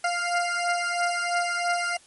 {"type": "beating tone pair", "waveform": "20% pulse", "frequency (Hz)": [698.5, 701.5], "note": ["F5", "F5"], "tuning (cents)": [0, 8], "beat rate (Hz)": 3, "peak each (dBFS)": [-21, -23], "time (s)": [0.04, 1.97], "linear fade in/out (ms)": 5, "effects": ["white hiss -55 dBFS RMS until 2.06 s", "MP3 48 kbps"]}